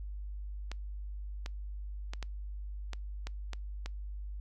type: clicks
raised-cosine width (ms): 0.2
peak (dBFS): -23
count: 8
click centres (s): 0.716 / 1.461 / 2.135 / 2.227 / 2.933 / 3.27 / 3.533 / 3.86
effects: noise-tail reverb RT60 0.2 s tail -26 dB re dry + added 50 Hz sine -38 dBFS peak until 4.4 s